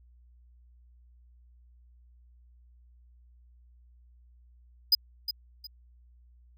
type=tone with echo; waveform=square; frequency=4978 Hz; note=D#8; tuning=in tune; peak=-18 dBFS; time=4.92-4.95 s; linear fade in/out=5 ms; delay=360 ms; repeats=2; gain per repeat=-11 dB; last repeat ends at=5.67 s; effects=added 60 Hz sine -55 dBFS peak until 6.57 s